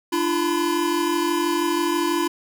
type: tone cluster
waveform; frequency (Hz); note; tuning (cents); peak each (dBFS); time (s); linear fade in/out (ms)
square; 297.2 / 343.2 / 997; D4 / F4 / B5; +21 / -30 / +16; -26 / -23 / -27; 0.12-2.28; 10
effects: none